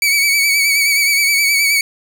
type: tone with vibrato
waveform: sawtooth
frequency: 2266 Hz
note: C#7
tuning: 37 cents sharp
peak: -8 dBFS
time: 0.02-1.81 s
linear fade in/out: 2 ms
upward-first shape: sine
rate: 9.5 Hz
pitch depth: 44 cents each way
effects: none